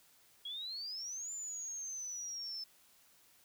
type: exponential two-way sweep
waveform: sine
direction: up then down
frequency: 3277 to 7170 to 5250 Hz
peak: -40 dBFS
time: 0.45-2.64 s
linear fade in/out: 5 ms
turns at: 1.32 s
effects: white hiss -66 dBFS RMS until 3.44 s